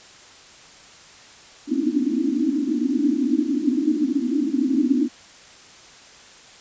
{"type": "band-pass noise", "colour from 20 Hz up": "pink", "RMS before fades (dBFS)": -21, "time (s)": [1.67, 5.09], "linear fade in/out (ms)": 50, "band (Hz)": [240, 320], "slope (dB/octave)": 96, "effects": ["white hiss -46 dBFS RMS until 6.6 s", "resampled to 16000 Hz"]}